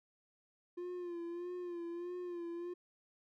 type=tone with vibrato; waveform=triangle; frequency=349.2 Hz; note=F4; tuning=in tune; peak=-38 dBFS; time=0.77-2.74 s; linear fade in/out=10 ms; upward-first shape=sine; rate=1.6 Hz; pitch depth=49 cents each way; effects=none